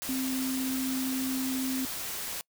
sine tone in noise, 261.6 Hz, C4, in tune, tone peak -29 dBFS, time 0.09-1.85 s, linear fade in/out 0 ms, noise white, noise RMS -36 dBFS, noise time 0.02-2.41 s, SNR +4 dB, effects noise-tail reverb RT60 0.1 s tail -26 dB re dry

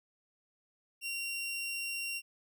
sawtooth tone, 2755 Hz, F7, 24 cents flat, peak -32 dBFS, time 1.01-2.22 s, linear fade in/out 50 ms, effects none

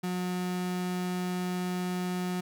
35% pulse tone, 180.8 Hz, F#3, 40 cents flat, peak -28 dBFS, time 0.03-2.41 s, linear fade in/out 10 ms, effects none

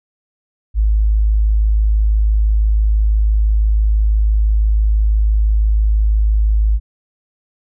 sine tone, 53 Hz, G#1, 36 cents sharp, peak -10 dBFS, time 0.74-6.8 s, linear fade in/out 50 ms, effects none

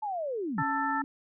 sine linear sweep, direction down, 880 to 120.8 Hz, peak -30 dBFS, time 0.02-0.63 s, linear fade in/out 10 ms
sine tone, 277.2 Hz, C#4, in tune, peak -34 dBFS, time 0.58-1.04 s, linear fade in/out 0 ms
harmonic tone, 442.4 Hz, A4, 9 cents sharp, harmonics 2 / 3 / 4, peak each -30 / -32 / -34 dBFS, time 0.58-1.02 s, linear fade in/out 5 ms
effects none

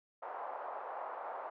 white band-pass noise, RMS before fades -43 dBFS, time 0.22-1.5 s, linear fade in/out 10 ms, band 590 to 1000 Hz, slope 24 dB/octave, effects none

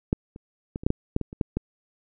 clicks, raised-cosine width 3 ms, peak -8 / -27 / -18 / -24 / -6 / -9 / -9 / -16 / -25 / -10 / -12 dBFS, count 11, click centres 0.129 / 0.361 / 0.759 / 0.835 / 0.865 / 0.904 / 1.164 / 1.213 / 1.329 / 1.412 / 1.57 s, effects none

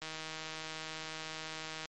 click train, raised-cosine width 0.2 ms, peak -24 dBFS, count 291, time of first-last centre 0.02-1.855 s, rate 158 Hz, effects MP3 48 kbps

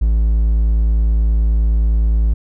triangle tone, 54.8 Hz, A1, 6 cents flat, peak -9 dBFS, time 0.01-2.34 s, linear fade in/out 10 ms, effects none

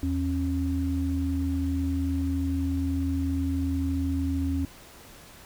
sine tone pair together, 81 / 272.9 Hz, E2 / C#4, -30 / -27 cents, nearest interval octave + major sixth, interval 2103 cents, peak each -27 dBFS, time 0.03-4.65 s, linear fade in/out 0 ms, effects pink hiss -49 dBFS RMS until 5.45 s

